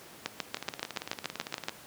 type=two click trains; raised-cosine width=0.2 ms; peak=-13 / -19 dBFS; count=11 / 21; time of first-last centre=0.26-1.685 / 0.57-1.694 s; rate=7.02 / 17.8 Hz; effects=pink hiss -50 dBFS RMS until 1.86 s + high-pass 150 Hz 12 dB/octave